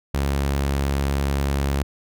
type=tone; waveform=sawtooth; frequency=69.5 Hz; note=C#2; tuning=5 cents sharp; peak=-16 dBFS; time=0.14-1.83 s; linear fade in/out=5 ms; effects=none